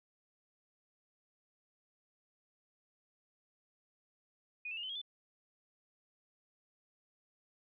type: tone with pitch steps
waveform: sine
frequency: 2476 / 2654 / 2844 / 3048 / 3267 / 3502 Hz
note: D#7 / E7 / F7 / G7 / G#7 / A7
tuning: -9 / +11 / +31 / -49 / -29 / -9 cents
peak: -39 dBFS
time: 4.65-5.016 s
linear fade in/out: 5 ms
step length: 61 ms
effects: none